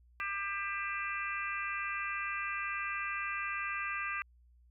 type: harmonic tone with a mistuned harmonic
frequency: 397.9 Hz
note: G4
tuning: 26 cents sharp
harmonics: 3 / 4 / 5 / 6 / 7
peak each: -39 / -40 / -41 / -42 / -42 dBFS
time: 0.2-4.22 s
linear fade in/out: 0 ms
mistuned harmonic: 7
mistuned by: -71 cents
effects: added 60 Hz sine -60 dBFS peak until 4.7 s